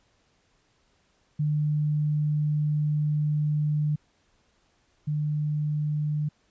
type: tone pair in turn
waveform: sine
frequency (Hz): 150 / 150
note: D3 / D3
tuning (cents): +37 / +37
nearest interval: unison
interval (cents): 0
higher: neither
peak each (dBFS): -22 / -24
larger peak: first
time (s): 1.39-3.96 / 5.07-6.29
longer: first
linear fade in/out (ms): 10
effects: pink hiss -67 dBFS RMS until 6.5 s + resampled to 16000 Hz